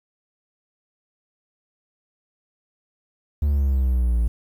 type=exponential sweep; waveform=triangle; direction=down; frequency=74.1 to 56.3 Hz; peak=-15 dBFS; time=3.42-4.28 s; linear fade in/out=5 ms; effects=9-bit